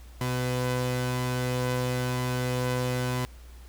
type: tone pair together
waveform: sawtooth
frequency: 125.5 / 503 Hz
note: B2 / B4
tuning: +28 / +32 cents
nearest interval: 2 octaves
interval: 2404 cents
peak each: -23 / -29 dBFS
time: 0.21-3.25 s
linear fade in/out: 0 ms
effects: added 60 Hz sine -44 dBFS peak until 3.68 s + pink hiss -56 dBFS RMS until 3.68 s